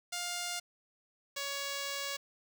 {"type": "tone pair in turn", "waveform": "5% pulse", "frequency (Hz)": [705, 559.6], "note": ["F5", "C#5"], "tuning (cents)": [16, 16], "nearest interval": "major third", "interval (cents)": 400, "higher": "first", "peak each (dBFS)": -24, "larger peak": "neither", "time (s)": [[0.12, 0.6], [1.36, 2.17]], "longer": "second", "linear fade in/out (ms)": 10, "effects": ["10-bit"]}